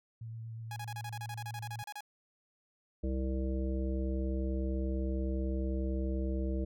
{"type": "tone with vibrato", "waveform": "sine", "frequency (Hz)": 113.3, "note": "A#2", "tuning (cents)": -49, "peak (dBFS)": -40, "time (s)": [0.21, 1.83], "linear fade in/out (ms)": 5, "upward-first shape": "sine", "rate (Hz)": 8.4, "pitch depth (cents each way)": 16}
{"type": "tone bursts", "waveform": "sawtooth", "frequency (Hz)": 830.6, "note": "G#5", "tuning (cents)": 0, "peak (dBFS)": -37, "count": 16, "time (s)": [0.71, 2.007], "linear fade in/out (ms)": 2, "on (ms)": 52, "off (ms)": 31}
{"type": "harmonic tone", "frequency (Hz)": 65.41, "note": "C2", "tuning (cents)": 0, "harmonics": [1, 3, 5, 7, 9], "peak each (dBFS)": [-32, -39, -39, -44, -45], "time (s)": [3.03, 6.65], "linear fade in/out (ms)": 10}
{"effects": []}